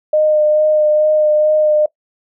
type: tone with vibrato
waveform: sine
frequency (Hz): 610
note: D#5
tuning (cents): -34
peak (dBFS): -9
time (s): 0.13-1.86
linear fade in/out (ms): 5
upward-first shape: sine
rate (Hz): 2.3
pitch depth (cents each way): 15
effects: noise-tail reverb RT60 0.1 s tail -21 dB re dry